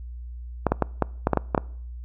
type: clicks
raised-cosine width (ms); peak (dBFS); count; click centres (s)
1; -5; 9; 0.667 / 0.72 / 0.823 / 1.023 / 1.271 / 1.333 / 1.373 / 1.548 / 1.578
effects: noise-tail reverb RT60 0.6 s tail -24 dB re dry + added 60 Hz sine -34 dBFS peak until 2.04 s